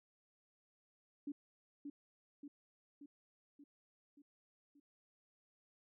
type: tone with echo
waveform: sine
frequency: 287.1 Hz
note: D4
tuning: 39 cents flat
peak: -40 dBFS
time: 1.27-1.32 s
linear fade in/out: 5 ms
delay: 580 ms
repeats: 6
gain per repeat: -4 dB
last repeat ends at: 4.8 s
effects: none